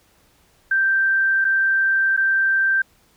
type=tone with dropouts; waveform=sine; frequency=1568 Hz; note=G6; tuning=in tune; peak=-15 dBFS; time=0.71-2.82 s; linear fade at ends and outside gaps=5 ms; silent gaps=1.445-1.449 / 2.166-2.174 s; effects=pink hiss -58 dBFS RMS until 3.16 s